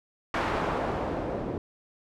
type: noise with low-pass filter sweep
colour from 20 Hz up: white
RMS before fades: -30 dBFS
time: 0.34-1.58 s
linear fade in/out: 2 ms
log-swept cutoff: 1300 to 400 Hz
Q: 0.98
effects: none